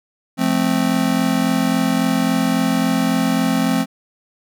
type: chord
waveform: square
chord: F major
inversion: none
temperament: just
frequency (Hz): 174.61 / 218.3 / 261.9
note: F3 / A3 / C4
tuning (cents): 0 / -13 / +2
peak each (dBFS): -22 / -21 / -19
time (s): 0.37-3.86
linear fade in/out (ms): 50
effects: none